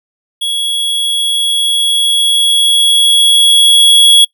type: tone with level ramp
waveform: square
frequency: 3341 Hz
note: G#7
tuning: 10 cents sharp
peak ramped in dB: -14 to -3 dBFS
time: 0.41-4.25 s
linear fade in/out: 10 ms
effects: noise-tail reverb RT60 0.1 s tail -22 dB re dry